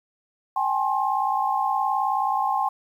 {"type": "tone cluster", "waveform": "sine", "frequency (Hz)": [784, 843, 1062], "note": ["G5", "G#5", "C6"], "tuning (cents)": [0, 26, 25], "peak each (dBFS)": -25, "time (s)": [0.56, 2.69], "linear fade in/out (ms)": 5, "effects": ["9-bit"]}